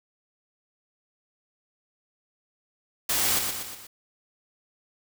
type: noise with echo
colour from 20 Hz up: white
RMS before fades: -25 dBFS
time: 3.09-3.39 s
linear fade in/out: 5 ms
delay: 120 ms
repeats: 4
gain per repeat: -5 dB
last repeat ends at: 3.87 s
effects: none